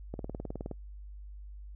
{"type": "click train", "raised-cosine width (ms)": 2, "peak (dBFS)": -24, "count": 12, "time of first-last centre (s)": [0.14, 0.713], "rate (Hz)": 19.2, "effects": ["noise-tail reverb RT60 0.1 s tail -25 dB re dry", "added 50 Hz sine -43 dBFS peak until 1.75 s"]}